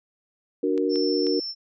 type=chord; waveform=sine; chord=D augmented; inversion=none; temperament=equal; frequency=293.7 / 370 / 466.2 Hz; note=D4 / F#4 / A#4; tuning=0 / 0 / 0 cents; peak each=-25 dBFS; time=0.63-1.4 s; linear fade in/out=5 ms
type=clicks; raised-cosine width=0.2 ms; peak=-24 dBFS; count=3; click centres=0.778 / 0.958 / 1.268 s
type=tone; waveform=sine; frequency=5370 Hz; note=E8; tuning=31 cents sharp; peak=-29 dBFS; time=0.89-1.55 s; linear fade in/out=50 ms
effects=none